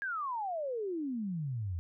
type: exponential sweep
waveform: sine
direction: down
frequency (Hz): 1661.2 to 81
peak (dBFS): -33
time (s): 0.02-1.79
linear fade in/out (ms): 0
effects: none